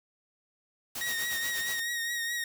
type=noise with tremolo; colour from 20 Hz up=white; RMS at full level=-36 dBFS; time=0.95-1.8 s; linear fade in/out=5 ms; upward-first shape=sine; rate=8.3 Hz; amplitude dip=65%
type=tone with vibrato; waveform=sawtooth; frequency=1877 Hz; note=A#6; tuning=11 cents sharp; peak=-27 dBFS; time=1.01-2.44 s; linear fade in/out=2 ms; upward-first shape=triangle; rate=4.7 Hz; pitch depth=40 cents each way
effects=none